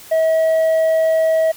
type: tone with tanh clipping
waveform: triangle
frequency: 643 Hz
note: E5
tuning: 43 cents flat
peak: -13 dBFS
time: 0.11-1.52 s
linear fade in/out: 10 ms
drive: 8 dB
effects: white hiss -40 dBFS RMS until 1.56 s